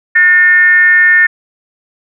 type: tone with frequency modulation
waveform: sine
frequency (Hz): 1800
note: A6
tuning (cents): +39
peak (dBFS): -4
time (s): 0.15-1.27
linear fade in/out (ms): 10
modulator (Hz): 356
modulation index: 0.48
effects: none